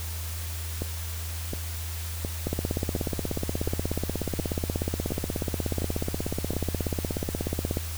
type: two click trains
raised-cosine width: 2 ms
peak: -14 / -17 dBFS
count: 89 / 9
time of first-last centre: 2.47-7.771 / 0.82-6.534 s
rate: 16.6 / 1.4 Hz
effects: added 82 Hz sine -32 dBFS peak until 7.97 s + white hiss -39 dBFS RMS until 7.97 s

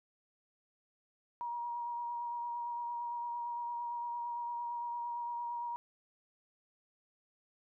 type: tone with vibrato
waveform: sine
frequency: 951 Hz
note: A#5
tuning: 34 cents sharp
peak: -36 dBFS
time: 1.41-5.76 s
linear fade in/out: 0 ms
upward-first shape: sine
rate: 8.8 Hz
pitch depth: 16 cents each way
effects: none

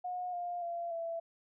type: tone with pitch steps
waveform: sine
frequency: 723 / 704 / 685.6 / 667.6 Hz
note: F#5 / F5 / F5 / E5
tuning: -40 / +14 / -32 / +22 cents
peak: -35 dBFS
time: 0.04-1.2 s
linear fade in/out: 10 ms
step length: 290 ms
effects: none

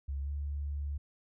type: tone with pitch glide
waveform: sine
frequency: 69.3 to 71.91 Hz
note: C#2 to D2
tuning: 0 to -36 cents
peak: -33 dBFS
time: 0.08-0.98 s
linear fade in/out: 10 ms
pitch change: +64 cents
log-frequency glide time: 0.22-0.3 s
effects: none

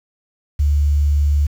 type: tone with quantisation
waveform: sine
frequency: 72.8 Hz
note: D2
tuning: 15 cents flat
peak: -12 dBFS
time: 0.59-1.47 s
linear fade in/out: 10 ms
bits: 7
effects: none

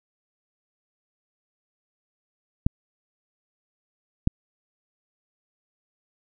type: clicks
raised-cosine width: 5 ms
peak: -6 dBFS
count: 2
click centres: 2.665 / 4.274 s
effects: none

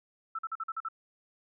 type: tone bursts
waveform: sine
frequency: 1323 Hz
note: E6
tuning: 6 cents sharp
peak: -32 dBFS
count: 7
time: 0.35-0.886 s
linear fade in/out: 5 ms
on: 38 ms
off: 45 ms
effects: none

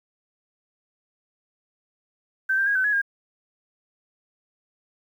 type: tone with pitch steps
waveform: sine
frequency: 1550 / 1581 / 1640 / 1523 / 1683 / 1618 Hz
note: G6 / G6 / G#6 / F#6 / G#6 / G#6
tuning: -20 / +14 / -22 / +50 / +23 / -46 cents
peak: -19 dBFS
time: 2.49-3.018 s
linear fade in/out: 10 ms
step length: 88 ms
effects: 9-bit

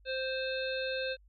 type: harmonic tone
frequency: 523.3 Hz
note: C5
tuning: in tune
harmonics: 1 / 3 / 5 / 7 / 8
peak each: -34 / -39 / -41 / -42 / -43 dBFS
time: 0.05-1.17 s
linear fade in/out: 50 ms
effects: added 50 Hz sine -58 dBFS peak until 1.28 s

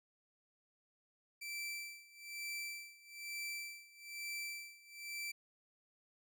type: tone with tremolo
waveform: sawtooth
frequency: 2334 Hz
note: D7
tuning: 11 cents flat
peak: -37 dBFS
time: 1.41-5.32 s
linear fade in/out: 10 ms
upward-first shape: sine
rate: 1.1 Hz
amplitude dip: 90%
effects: none

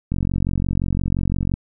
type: click train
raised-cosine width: 5 ms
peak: -9 dBFS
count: 66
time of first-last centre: 0.12-1.539 s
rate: 45.8 Hz
effects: none

